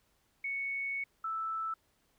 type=tone pair in turn; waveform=sine; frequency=2217 / 1318.2 Hz; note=C#7 / E6; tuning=0 / 0 cents; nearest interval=major sixth; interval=900 cents; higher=first; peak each=-33 / -33 dBFS; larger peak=neither; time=0.44-1.04 / 1.24-1.74 s; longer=first; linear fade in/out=5 ms; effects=pink hiss -73 dBFS RMS until 2.18 s